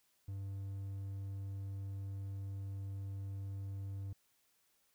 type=tone; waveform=triangle; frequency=98 Hz; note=G2; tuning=in tune; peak=-38 dBFS; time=0.28-4.13 s; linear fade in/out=5 ms; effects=white hiss -75 dBFS RMS until 4.94 s